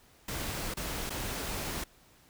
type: noise with dropouts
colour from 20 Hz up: pink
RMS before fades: -36 dBFS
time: 0.28-1.84 s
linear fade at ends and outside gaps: 5 ms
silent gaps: 0.74-0.769 / 1.096-1.103 s
effects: pink hiss -61 dBFS RMS until 2.29 s